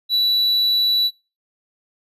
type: tone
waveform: triangle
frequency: 3944 Hz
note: B7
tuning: 3 cents flat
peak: -13 dBFS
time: 0.09-1.11 s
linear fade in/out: 50 ms
effects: noise-tail reverb RT60 0.3 s tail -23 dB re dry + resampled to 32000 Hz